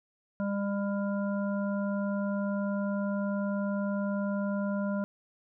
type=harmonic tone; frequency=200.6 Hz; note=G3; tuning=40 cents sharp; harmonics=1 / 3 / 5 / 7; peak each=-29 / -35 / -43 / -42 dBFS; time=0.4-5.04 s; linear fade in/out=0 ms; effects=none